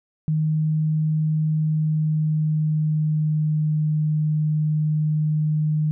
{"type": "tone with pitch glide", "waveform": "sine", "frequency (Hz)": [155.4, 153.26], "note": ["D#3", "D#3"], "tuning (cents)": [-2, -26], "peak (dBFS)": -18, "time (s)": [0.28, 5.91], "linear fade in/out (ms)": 0, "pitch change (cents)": -24, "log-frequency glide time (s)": [1.57, 3.77], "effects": []}